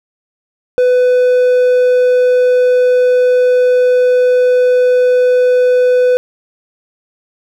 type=tone; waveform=triangle; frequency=499.5 Hz; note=B4; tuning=20 cents sharp; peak=-5 dBFS; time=0.78-6.17 s; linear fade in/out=0 ms; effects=none